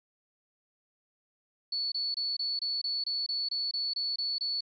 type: tone bursts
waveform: sine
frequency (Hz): 4435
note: C#8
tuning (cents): 0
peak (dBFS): -29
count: 13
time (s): 1.72-4.608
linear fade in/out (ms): 5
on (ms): 200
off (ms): 24
effects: none

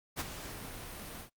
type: noise with ADSR envelope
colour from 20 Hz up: pink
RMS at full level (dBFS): -34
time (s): 0.16-1.3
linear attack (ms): 40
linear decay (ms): 29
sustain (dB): -10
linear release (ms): 99
effects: noise-tail reverb RT60 0.1 s tail -23 dB re dry + Opus 48 kbps

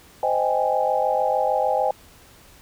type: chord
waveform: sine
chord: Ab major seventh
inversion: first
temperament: equal with one note detuned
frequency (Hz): 517.8 / 622.3 / 784 / 830.6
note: C5 / Eb5 / G5 / Ab5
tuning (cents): -18 / 0 / 0 / 0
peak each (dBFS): -24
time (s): 0.23-1.91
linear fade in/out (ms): 2
effects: pink hiss -50 dBFS RMS until 2.61 s

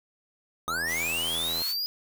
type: click train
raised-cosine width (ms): 1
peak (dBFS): -25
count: 79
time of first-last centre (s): 0.68-1.619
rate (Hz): 83.1
type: linear sweep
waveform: square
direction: up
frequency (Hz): 1229 to 4978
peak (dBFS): -28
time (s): 0.68-1.86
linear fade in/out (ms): 0
type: high-pass noise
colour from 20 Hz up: white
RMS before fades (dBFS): -37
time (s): 0.86-1.75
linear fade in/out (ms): 50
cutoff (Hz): 890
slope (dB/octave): 96
effects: none

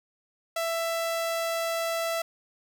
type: tone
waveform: sawtooth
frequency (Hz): 664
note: E5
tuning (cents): +12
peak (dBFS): -23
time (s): 0.56-2.22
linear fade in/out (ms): 5
effects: 10-bit

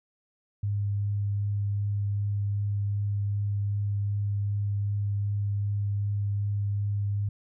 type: tone with vibrato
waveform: sine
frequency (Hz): 101.7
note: G#2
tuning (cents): -36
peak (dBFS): -25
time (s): 0.63-7.29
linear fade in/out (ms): 5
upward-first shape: triangle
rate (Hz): 2.6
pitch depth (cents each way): 10
effects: none

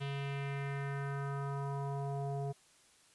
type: tone with low-pass filter sweep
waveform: square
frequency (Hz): 139.6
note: C#3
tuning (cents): +13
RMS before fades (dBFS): -38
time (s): 0-2.53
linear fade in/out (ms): 20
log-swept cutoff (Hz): 3200 to 610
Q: 2.7
effects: white hiss -65 dBFS RMS until 3.14 s + resampled to 24000 Hz

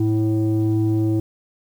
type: tone pair together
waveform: sine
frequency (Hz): 108.52 / 326.8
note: A2 / E4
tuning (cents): -23 / -15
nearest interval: octave + perfect fifth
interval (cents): 1908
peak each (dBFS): -17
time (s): 0-1.2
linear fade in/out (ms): 5
effects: tanh soft clip ceiling -13 dBFS + 8-bit

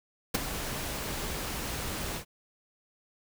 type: noise with ADSR envelope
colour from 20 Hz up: pink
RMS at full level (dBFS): -24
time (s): 0.34-2.25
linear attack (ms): 9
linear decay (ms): 18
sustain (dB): -11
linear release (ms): 91
effects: none

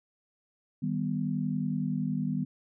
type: chord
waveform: sine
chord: Eb augmented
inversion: none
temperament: equal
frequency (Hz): 155.56 / 196 / 246.9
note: Eb3 / G3 / B3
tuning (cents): 0 / 0 / 0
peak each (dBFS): -32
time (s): 0.82-2.45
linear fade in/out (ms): 10
effects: none

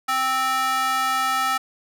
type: tone with high-pass filter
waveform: square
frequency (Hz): 261.6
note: C4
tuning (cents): 0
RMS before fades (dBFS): -22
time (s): 0.08-1.58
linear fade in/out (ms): 10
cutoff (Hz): 1100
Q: 3.7
effects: none

